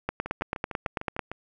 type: two click trains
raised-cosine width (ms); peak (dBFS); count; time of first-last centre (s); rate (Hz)
0.5; -12 / -19; 11 / 8; 0.09-1.193 / 0.26-1.316; 9.07 / 6.63
effects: none